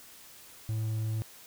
triangle tone, 110 Hz, A2, in tune, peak -27 dBFS, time 0.69-1.22 s, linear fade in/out 0 ms, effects white hiss -52 dBFS RMS until 1.46 s

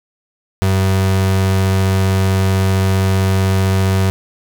35% pulse tone, 95.5 Hz, G2, 45 cents flat, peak -10 dBFS, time 0.62-4.1 s, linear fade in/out 0 ms, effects none

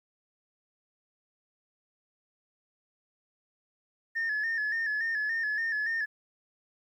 sine tone with vibrato, 1765 Hz, A6, 5 cents sharp, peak -26 dBFS, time 4.15-6.06 s, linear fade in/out 20 ms, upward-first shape square, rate 3.5 Hz, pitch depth 55 cents each way, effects tanh soft clip ceiling -25 dBFS + 11-bit

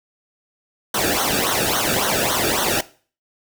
pink noise with flanger, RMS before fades -20 dBFS, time 0.94-2.81 s, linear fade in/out 5 ms, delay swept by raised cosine 0.4 to 1 ms, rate 3.6 Hz, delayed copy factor -0.95, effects noise-tail reverb RT60 0.4 s tail -18 dB re dry

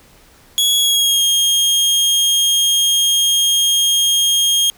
sawtooth tone with pitch glide, 3348 to 3240 Hz, G#7 to G#7, +13 to -43 cents, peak -9 dBFS, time 0.58-4.7 s, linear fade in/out 0 ms, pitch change -56 cents, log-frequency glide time 0.78-1.22 s, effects pink hiss -48 dBFS RMS until 4.77 s

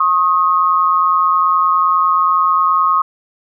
sine tone pair together, 1084.4 / 1254 Hz, C#6 / D#6, -38 / +13 cents, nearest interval minor third, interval 251 cents, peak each -13 dBFS, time 0-3.02 s, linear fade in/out 5 ms, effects none

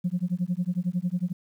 sine tone with tremolo, 178.6 Hz, F3, 39 cents sharp, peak -20 dBFS, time 0.04-1.33 s, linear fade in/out 10 ms, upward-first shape sine, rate 11 Hz, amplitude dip 100%, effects tanh soft clip ceiling -18 dBFS + 10-bit

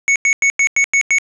square tone bursts, 2217 Hz, C#7, in tune, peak -11 dBFS, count 7, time 0.08-1.184 s, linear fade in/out 0 ms, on 78 ms, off 93 ms, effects resampled to 22050 Hz + 7-bit

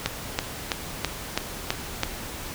click train, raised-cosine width 0.2 ms, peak -5 dBFS, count 7, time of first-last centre 0.06-2.034 s, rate 3.04 Hz, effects pink hiss -36 dBFS RMS until 2.54 s

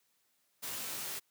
white noise with comb filter, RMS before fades -40 dBFS, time 0.62-1.2 s, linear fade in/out 20 ms, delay 16 ms, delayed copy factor -0.6, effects white hiss -75 dBFS RMS until 1.3 s + high-pass 100 Hz 12 dB/octave

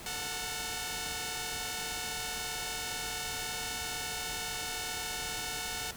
5% pulse tone cluster, 449.4 / 735 / 875 Hz, A4 / F#5 / A5, +37 / -12 / -10 cents, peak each -30 / -26 / -31 dBFS, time 0.06-5.91 s, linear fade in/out 2 ms, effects pink hiss -46 dBFS RMS until 5.96 s

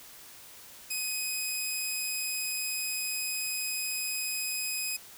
10% pulse tone, 2514 Hz, D#7, 17 cents sharp, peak -22 dBFS, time 0.9-4.97 s, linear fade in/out 10 ms, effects white hiss -50 dBFS RMS until 5.17 s

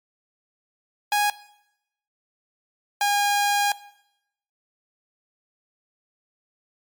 sawtooth tone pair in turn, 827 / 815.1 Hz, G#5 / G#5, -8 / -33 cents, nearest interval unison, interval 25 cents, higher first, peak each -15 dBFS, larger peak neither, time 1.12-1.3 / 3.01-3.72 s, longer second, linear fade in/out 2 ms, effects noise-tail reverb RT60 0.8 s tail -18 dB re dry + MP3 96 kbps

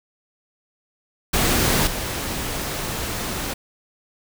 pink noise with level steps, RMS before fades -19 / -27 dBFS, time 1.33-3.54 s, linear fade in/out 10 ms, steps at 1.87 s, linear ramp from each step 2 ms, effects none

